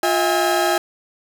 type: tone cluster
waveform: 30% pulse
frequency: 352.7 / 643 / 812 Hz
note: F4 / E5 / G#5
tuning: +17 / -43 / -39 cents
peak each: -18 dBFS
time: 0.03-0.78 s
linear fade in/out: 2 ms
effects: none